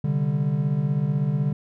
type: chord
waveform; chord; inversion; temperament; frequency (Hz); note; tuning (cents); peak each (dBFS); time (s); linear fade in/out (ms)
triangle; C suspended second; none; equal; 130.81 / 146.83 / 196; C3 / D3 / G3; 0 / 0 / 0; -26 / -20 / -26; 0.04-1.53; 5
effects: none